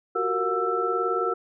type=tone cluster; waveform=sine; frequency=360.8 / 379.4 / 465.5 / 720 / 1327 Hz; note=F#4 / F#4 / A#4 / F#5 / E6; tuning=-44 / +43 / -2 / -47 / +11 cents; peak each=-32 / -29 / -28 / -33 / -26 dBFS; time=0.15-1.34 s; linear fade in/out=10 ms; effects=none